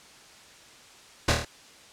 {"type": "noise with echo", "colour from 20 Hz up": "pink", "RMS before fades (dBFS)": -21, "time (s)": [1.28, 1.32], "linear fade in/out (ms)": 5, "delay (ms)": 26, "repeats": 5, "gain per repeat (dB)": -3, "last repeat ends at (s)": 1.45, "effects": ["white hiss -51 dBFS RMS until 1.92 s", "low-pass 7000 Hz 12 dB/octave"]}